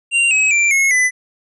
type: tone with pitch steps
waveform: square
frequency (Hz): 2770 / 2555 / 2356 / 2173 / 2004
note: F7 / D#7 / D7 / C#7 / B6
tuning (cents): -15 / +45 / +5 / -35 / +25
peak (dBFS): -12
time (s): 0.11-1.11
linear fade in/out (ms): 50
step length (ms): 200
effects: resampled to 24000 Hz